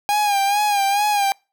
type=tone with vibrato; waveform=45% pulse; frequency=813 Hz; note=G#5; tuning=37 cents flat; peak=-16 dBFS; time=0.09-1.32 s; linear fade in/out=0 ms; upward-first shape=sine; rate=2.3 Hz; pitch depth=58 cents each way; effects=noise-tail reverb RT60 0.3 s tail -26 dB re dry